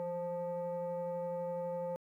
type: tone with frequency modulation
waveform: sine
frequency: 525 Hz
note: C5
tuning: 6 cents sharp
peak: -34 dBFS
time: 0-1.96 s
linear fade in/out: 0 ms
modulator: 354 Hz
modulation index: 0.64
effects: tanh soft clip ceiling -31 dBFS + 12-bit